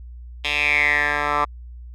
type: tone with band-pass filter sweep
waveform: 10% pulse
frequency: 146.83 Hz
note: D3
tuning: in tune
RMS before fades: -20 dBFS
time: 0.44-1.45 s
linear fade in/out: 10 ms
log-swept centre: 3000 to 1200 Hz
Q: 7.3
effects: added 60 Hz sine -35 dBFS peak until 1.94 s